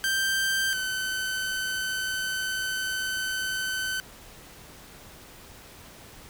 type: tone pair in turn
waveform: sawtooth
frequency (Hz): 1568 / 1524.2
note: G6 / G6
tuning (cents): 0 / -49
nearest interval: unison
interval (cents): 49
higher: first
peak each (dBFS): -20 / -24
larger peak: first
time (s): 0.04-0.73 / 0.73-4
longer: second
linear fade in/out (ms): 0
effects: pink hiss -48 dBFS RMS until 6.29 s